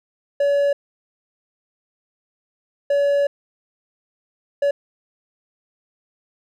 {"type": "tone bursts at uneven times", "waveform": "triangle", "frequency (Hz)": 568, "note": "C#5", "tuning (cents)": 42, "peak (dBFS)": -13, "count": 3, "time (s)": [[0.4, 0.73], [2.9, 3.27], [4.62, 4.71]], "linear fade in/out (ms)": 5, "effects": []}